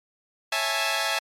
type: chord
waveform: 10% pulse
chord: A major seventh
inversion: first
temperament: equal with one note detuned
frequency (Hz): 548.3 / 659.3 / 830.6 / 880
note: C#5 / E5 / G#5 / A5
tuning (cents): -19 / 0 / 0 / 0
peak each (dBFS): -25 / -19 / -20 / -21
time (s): 0.52-1.19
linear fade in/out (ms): 5
effects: low-pass 11000 Hz 12 dB/octave + MP3 96 kbps